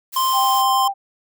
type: noise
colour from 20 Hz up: blue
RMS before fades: -31 dBFS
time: 0.12-0.63 s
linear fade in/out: 20 ms
type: tone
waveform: square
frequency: 1046.5 Hz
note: C6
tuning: in tune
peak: -17 dBFS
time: 0.16-0.88 s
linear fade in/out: 5 ms
type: tone with vibrato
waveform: sine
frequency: 789 Hz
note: G5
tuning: 11 cents sharp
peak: -18 dBFS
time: 0.32-0.94 s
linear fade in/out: 50 ms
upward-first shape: sine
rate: 9.3 Hz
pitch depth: 13 cents each way
effects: none